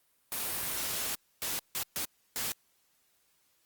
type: noise bursts at uneven times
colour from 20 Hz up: white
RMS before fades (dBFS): -34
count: 5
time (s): 0.32-1.15 / 1.42-1.59 / 1.75-1.83 / 1.96-2.05 / 2.36-2.52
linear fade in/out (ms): 0
effects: white hiss -71 dBFS RMS until 3.65 s + Opus 32 kbps